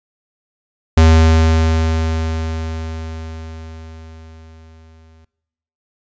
square tone with exponential decay, 80.5 Hz, E2, 41 cents flat, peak -6 dBFS, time 0.97-5.25 s, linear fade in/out 5 ms, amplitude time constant 930 ms, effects noise-tail reverb RT60 0.9 s tail -21 dB re dry + resampled to 16000 Hz

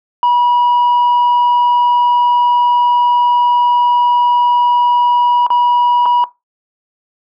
sine tone with dropouts, 970 Hz, B5, 31 cents flat, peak -6 dBFS, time 0.23-6.24 s, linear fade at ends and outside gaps 1 ms, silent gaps 5.466-5.503 / 6.057-6.061 s, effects noise-tail reverb RT60 0.2 s tail -18 dB re dry + tanh soft clip ceiling -7 dBFS

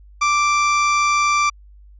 30% pulse tone, 1174.7 Hz, D6, in tune, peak -12 dBFS, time 0.21-1.5 s, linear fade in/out 10 ms, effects added 50 Hz sine -42 dBFS peak until 1.99 s + resampled to 16000 Hz

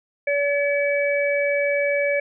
harmonic tone, 571 Hz, D5, 49 cents flat, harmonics 1 / 3 / 4, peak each -20 / -29 / -24 dBFS, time 0.27-2.2 s, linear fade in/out 5 ms, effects none

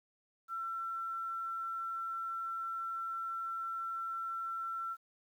sine tone with quantisation, 1347 Hz, E6, 37 cents sharp, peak -36 dBFS, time 0.48-4.97 s, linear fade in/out 50 ms, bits 11, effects none

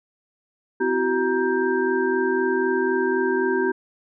sine tone cluster, 256.5 / 335.8 / 379.7 / 940 / 1578 Hz, C4 / E4 / F#4 / A#5 / G6, -34 / +32 / +45 / +14 / +11 cents, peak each -27 / -28 / -21 / -29 / -27 dBFS, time 0.8-3.72 s, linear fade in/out 10 ms, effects none

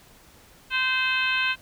harmonic tone with a mistuned harmonic, 517 Hz, C5, 21 cents flat, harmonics 2 / 3 / 4 / 5 / 6 / 7 / 8, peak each -32 / -26 / -34 / -25 / -30 / -36 / -38 dBFS, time 0.7-1.56 s, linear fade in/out 50 ms, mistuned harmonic 8, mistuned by -17 cents, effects pink hiss -53 dBFS RMS until 1.61 s

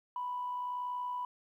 sine tone with amplitude modulation, 987.8 Hz, B5, in tune, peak -32 dBFS, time 0.16-1.25 s, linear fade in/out 2 ms, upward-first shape sine, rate 61.1 Hz, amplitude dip 35%, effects tanh soft clip ceiling -29 dBFS + 12-bit

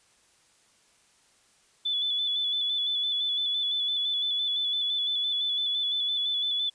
sine tone with vibrato, 3459 Hz, A7, 30 cents flat, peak -25 dBFS, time 1.85-6.7 s, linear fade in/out 10 ms, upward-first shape square, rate 5.9 Hz, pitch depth 28 cents each way, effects white hiss -63 dBFS RMS until 6.74 s + resampled to 22050 Hz

